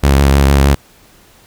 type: tone with vibrato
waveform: sawtooth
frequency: 69.3 Hz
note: C#2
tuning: in tune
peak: -3 dBFS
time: 0.03-0.75 s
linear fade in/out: 10 ms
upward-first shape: sine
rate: 6.5 Hz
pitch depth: 33 cents each way
effects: pink hiss -46 dBFS RMS until 1.46 s